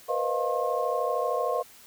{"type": "tone cluster", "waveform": "sine", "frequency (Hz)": [478.9, 512, 618, 697, 1072], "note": ["A#4", "C5", "D#5", "F5", "C6"], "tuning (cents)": [47, -38, -12, -4, 42], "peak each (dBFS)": -31, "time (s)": [0.08, 1.63], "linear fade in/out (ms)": 20, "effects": ["white hiss -52 dBFS RMS until 1.86 s"]}